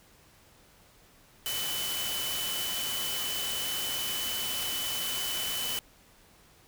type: tone in noise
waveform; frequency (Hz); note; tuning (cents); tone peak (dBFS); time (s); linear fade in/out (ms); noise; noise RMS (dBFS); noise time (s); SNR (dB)
sine; 3008; F#7; +28; -34; 1.46-5.79; 0; white; -34; 1.46-5.79; -3
effects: pink hiss -59 dBFS RMS until 6.67 s